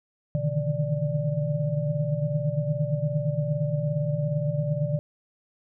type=tone cluster; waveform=sine; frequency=122.5 / 144.9 / 153.4 / 162.3 / 587 Hz; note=B2 / D3 / D#3 / E3 / D5; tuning=-14 / -23 / -24 / -27 / -1 cents; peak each=-32 / -27 / -30 / -32 / -31 dBFS; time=0.35-4.99 s; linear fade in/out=0 ms; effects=none